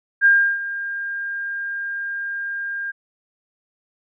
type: tone with ADSR envelope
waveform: sine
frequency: 1606 Hz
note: G6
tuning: 41 cents sharp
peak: -9 dBFS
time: 0.21-2.92 s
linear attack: 42 ms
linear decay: 330 ms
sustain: -15 dB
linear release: 20 ms
effects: none